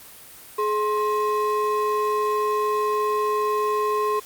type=ring-modulated tone; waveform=triangle; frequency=740 Hz; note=F#5; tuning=in tune; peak=-15 dBFS; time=0.58-4.2 s; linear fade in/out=10 ms; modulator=317 Hz; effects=white hiss -44 dBFS RMS until 4.25 s + Opus 32 kbps